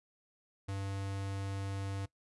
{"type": "tone", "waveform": "square", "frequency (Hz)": 98.1, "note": "G2", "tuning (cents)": 2, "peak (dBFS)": -37, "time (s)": [0.68, 2.06], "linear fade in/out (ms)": 10, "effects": ["noise-tail reverb RT60 0.1 s tail -19 dB re dry", "resampled to 24000 Hz"]}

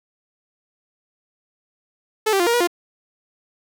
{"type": "tone with pitch steps", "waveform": "sawtooth", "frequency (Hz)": [433.9, 390.1, 349, 469.6, 482.3, 349.8], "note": ["A4", "G4", "F4", "A#4", "B4", "F4"], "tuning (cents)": [-24, -8, -1, 13, -41, 3], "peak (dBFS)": -12, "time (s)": [2.26, 2.674], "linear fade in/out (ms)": 10, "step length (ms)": 69, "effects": []}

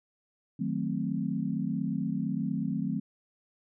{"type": "chord", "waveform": "sine", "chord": "D# diminished seventh", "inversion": "none", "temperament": "equal with one note detuned", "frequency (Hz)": [155.56, 184.14, 220, 261.6], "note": ["D#3", "F#3", "A3", "C4"], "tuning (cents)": [0, -8, 0, 0], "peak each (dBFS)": [-35, -33, -33, -34], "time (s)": [0.59, 3], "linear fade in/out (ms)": 10, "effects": []}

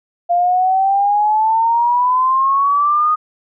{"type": "exponential sweep", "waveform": "sine", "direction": "up", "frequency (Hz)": [692, 1244.5], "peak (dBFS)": -11, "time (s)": [0.29, 3.16], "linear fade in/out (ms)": 20, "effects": []}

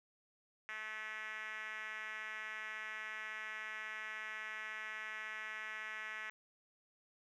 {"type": "tone with band-pass filter", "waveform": "5% pulse", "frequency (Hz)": 216.4, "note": "A3", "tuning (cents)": -29, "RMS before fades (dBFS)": -45, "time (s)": [0.69, 6.3], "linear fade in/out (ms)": 0, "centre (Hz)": 1900, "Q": 2.9, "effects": []}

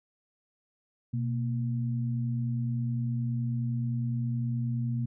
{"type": "tone pair together", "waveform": "sine", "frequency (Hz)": [123.47, 233.1], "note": ["B2", "A#3"], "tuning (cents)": [0, 0], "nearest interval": "major seventh", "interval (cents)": 1100, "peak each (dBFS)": [-28, -34], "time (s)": [1.13, 5.06], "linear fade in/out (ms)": 10, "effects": []}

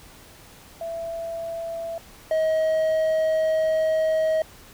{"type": "tone pair in turn", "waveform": ["sine", "triangle"], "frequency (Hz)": [666, 633.9], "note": ["E5", "D#5"], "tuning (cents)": [18, 32], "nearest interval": "minor second", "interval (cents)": 86, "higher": "first", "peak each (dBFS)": [-28, -17], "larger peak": "second", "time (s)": [[0.81, 1.98], [2.31, 4.42]], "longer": "second", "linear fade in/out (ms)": 2, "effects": ["pink hiss -48 dBFS RMS until 4.73 s"]}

